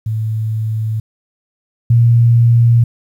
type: tone pair in turn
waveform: sine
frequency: 110 / 117.6 Hz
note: A2 / A#2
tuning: 0 / +16 cents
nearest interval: minor second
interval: 116 cents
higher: second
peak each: -15 / -6 dBFS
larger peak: second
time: 0.06-1 / 1.9-2.84 s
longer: neither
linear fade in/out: 5 ms
effects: 8-bit